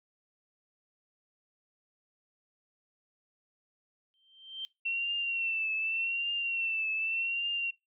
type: tone with exponential growth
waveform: sine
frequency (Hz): 3136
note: G7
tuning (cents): 0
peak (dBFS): -33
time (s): 4.14-4.65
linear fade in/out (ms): 0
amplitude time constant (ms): 110
type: tone with vibrato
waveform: sine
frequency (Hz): 2706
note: E7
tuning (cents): +45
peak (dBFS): -29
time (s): 4.85-7.71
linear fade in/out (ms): 10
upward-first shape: triangle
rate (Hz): 0.85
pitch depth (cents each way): 68
effects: noise-tail reverb RT60 0.2 s tail -21 dB re dry